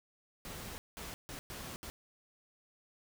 pink noise bursts at uneven times, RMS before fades -45 dBFS, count 5, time 0.45-0.78 / 0.97-1.14 / 1.29-1.39 / 1.5-1.76 / 1.83-1.9 s, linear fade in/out 0 ms, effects none

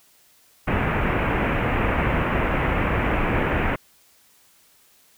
pink low-pass noise, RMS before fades -22 dBFS, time 0.67-3.76 s, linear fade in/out 10 ms, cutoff 2600 Hz, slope 48 dB/octave, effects white hiss -57 dBFS RMS until 5.17 s

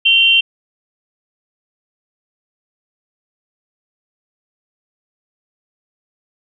sine tone pair together, 2749 / 3128 Hz, F7 / G7, -28 / -4 cents, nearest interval major second, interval 224 cents, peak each -11 dBFS, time 0.05-0.41 s, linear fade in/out 10 ms, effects none

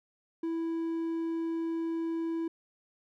triangle tone, 329.6 Hz, E4, in tune, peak -28 dBFS, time 0.43-2.48 s, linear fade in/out 5 ms, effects none

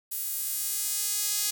sawtooth tone with high-pass filter sweep, 415.3 Hz, G#4, in tune, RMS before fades -30 dBFS, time 0.11-1.51 s, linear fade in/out 10 ms, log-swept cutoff 12000 to 5800 Hz, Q 0.87, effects none

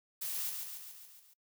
blue noise with echo, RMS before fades -38 dBFS, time 0.21-0.5 s, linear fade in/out 10 ms, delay 140 ms, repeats 6, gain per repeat -4 dB, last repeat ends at 1.34 s, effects noise-tail reverb RT60 0.1 s tail -25 dB re dry

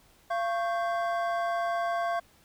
triangle tone cluster, 687 / 1102 / 1568 Hz, F5 / C#6 / G6, -29 / -11 / 0 cents, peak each -26 / -32 / -35 dBFS, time 0.3-2.2 s, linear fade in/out 10 ms, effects pink hiss -61 dBFS RMS until 2.44 s

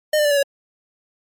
square tone with pitch steps, 610 / 596.8 / 583.8 / 571.1 / 558.7 Hz, D#5 / D5 / D5 / D5 / C#5, -34 / +28 / -10 / -49 / +13 cents, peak -15 dBFS, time 0.13-0.43 s, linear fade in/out 5 ms, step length 60 ms, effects MP3 96 kbps

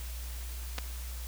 clicks, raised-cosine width 0.2 ms, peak -18 / -17 dBFS, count 2, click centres 0.782 / 0.786 s, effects added 60 Hz sine -37 dBFS peak until 1.27 s + white hiss -47 dBFS RMS until 1.27 s

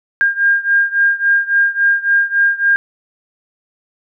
sine beating tone pair, 1608 / 1611.6 Hz, G6 / G6, +44 / +48 cents, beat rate 3.6 Hz, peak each -13 / -15 dBFS, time 0.21-2.76 s, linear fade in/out 0 ms, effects none

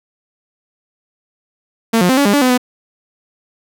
sawtooth tone with pitch steps, 227.2 / 178.7 / 260 / 283.4 / 202.7 / 287.7 / 253.7 / 249.5 Hz, A#3 / F3 / C4 / C#4 / G#3 / D4 / B3 / B3, -44 / +40 / -11 / +38 / -42 / -36 / +47 / +18 cents, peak -6 dBFS, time 1.93-2.578 s, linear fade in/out 10 ms, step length 81 ms, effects none

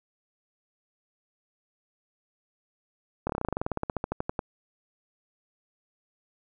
slowing click train, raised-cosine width 1 ms, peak -14 dBFS, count 22, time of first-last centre 3.27-4.392 s, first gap 25 ms, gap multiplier 1.07, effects none

